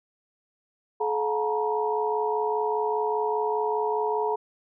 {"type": "tone cluster", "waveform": "sine", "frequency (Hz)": [428.6, 715, 886, 951], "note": ["A4", "F5", "A5", "A#5"], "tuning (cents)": [-45, 41, 12, 34], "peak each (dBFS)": [-26, -33, -32, -28], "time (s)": [1, 4.36], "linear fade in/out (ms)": 10, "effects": []}